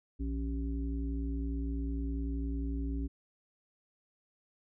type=harmonic tone with a mistuned harmonic; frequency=55.3 Hz; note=A1; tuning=9 cents sharp; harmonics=1 / 3 / 5 / 7; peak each=-33 / -45 / -38 / -50 dBFS; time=0.19-3.08 s; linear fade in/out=20 ms; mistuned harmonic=1; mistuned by=+120 cents; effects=none